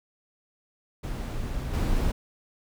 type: noise with level steps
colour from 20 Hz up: brown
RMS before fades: -31 / -25 dBFS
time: 1.03-2.12 s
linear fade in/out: 10 ms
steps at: 1.73 s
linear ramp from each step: 10 ms
effects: none